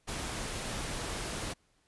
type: noise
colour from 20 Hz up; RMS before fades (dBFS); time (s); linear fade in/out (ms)
pink; -37; 0.07-1.54; 20
effects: pink hiss -71 dBFS RMS until 1.87 s + resampled to 24000 Hz